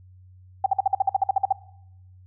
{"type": "tone bursts", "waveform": "sine", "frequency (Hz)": 776, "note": "G5", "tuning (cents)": -18, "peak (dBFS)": -15, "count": 13, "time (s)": [0.64, 1.526], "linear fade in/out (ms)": 5, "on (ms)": 22, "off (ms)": 50, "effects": ["noise-tail reverb RT60 0.8 s tail -20 dB re dry", "added 92 Hz sine -47 dBFS peak until 2.26 s"]}